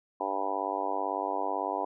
harmonic tone, 98 Hz, G2, in tune, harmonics 3 / 4 / 5 / 6 / 7 / 8 / 9 / 10, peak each -40 / -39 / -39 / -39 / -36 / -35 / -37 / -35 dBFS, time 0.2-1.85 s, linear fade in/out 5 ms, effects none

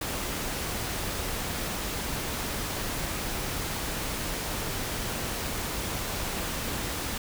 pink noise, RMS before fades -32 dBFS, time 0.01-7.18 s, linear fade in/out 5 ms, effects none

